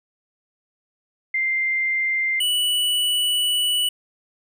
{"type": "tone pair in turn", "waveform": ["sine", "square"], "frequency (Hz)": [2093, 2955], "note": ["C7", "F#7"], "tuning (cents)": [0, -3], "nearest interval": "tritone", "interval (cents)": 597, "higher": "second", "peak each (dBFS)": -19, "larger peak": "neither", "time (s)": [[1.34, 2.4], [2.4, 3.89]], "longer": "second", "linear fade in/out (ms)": 5, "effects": []}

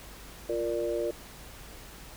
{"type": "chord", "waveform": "sine", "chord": "Bb major", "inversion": "second", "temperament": "equal", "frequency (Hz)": [349.2, 466.2, 587.3], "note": ["F4", "Bb4", "D5"], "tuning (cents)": [0, 0, 0], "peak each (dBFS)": -32, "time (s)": [0.49, 1.11], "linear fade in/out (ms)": 5, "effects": ["added 50 Hz sine -51 dBFS peak until 2.16 s", "pink hiss -48 dBFS RMS until 2.16 s"]}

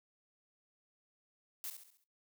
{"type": "noise with echo", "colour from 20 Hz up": "blue", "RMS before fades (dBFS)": -42, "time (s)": [1.64, 1.7], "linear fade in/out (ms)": 0, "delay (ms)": 68, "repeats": 5, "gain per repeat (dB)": -7, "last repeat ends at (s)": 2.04, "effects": ["noise-tail reverb RT60 0.2 s tail -17 dB re dry"]}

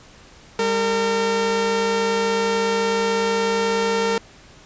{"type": "tone pair together", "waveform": "sawtooth", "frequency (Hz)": [200.1, 456.6], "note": ["G3", "A#4"], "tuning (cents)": [36, -36], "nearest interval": "octave + major second", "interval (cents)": 1428, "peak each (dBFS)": [-22, -15], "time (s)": [0.59, 4.18], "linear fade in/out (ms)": 2, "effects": ["pink hiss -47 dBFS RMS until 4.65 s", "resampled to 16000 Hz"]}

